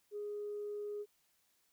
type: tone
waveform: sine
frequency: 414.4 Hz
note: G#4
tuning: 4 cents flat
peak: -38 dBFS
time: 0.11-1.06 s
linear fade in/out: 50 ms
effects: tanh soft clip ceiling -34 dBFS + white hiss -75 dBFS RMS until 1.72 s